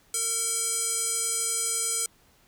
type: tone with band-pass filter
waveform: square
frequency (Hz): 455.9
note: A#4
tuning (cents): -39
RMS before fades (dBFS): -28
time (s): 0.14-2.06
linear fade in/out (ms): 2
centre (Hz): 8400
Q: 4
effects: pink hiss -61 dBFS RMS until 2.47 s